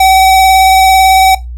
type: tone with vibrato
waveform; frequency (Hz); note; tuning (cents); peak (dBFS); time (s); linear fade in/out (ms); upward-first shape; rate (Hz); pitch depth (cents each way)
square; 762; G5; -49; -4; 0-1.35; 5; sine; 18; 13
effects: noise-tail reverb RT60 0.2 s tail -17 dB re dry + added 60 Hz sine -20 dBFS peak until 1.57 s